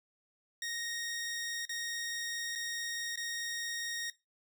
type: tone with dropouts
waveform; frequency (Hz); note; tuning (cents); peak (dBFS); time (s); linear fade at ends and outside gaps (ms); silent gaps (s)
15% pulse; 1864.7; A#6; 0; -30; 0.62-4.1; 2; 1.653-1.693 / 2.553-2.557 / 3.158-3.174
effects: noise-tail reverb RT60 0.2 s tail -17 dB re dry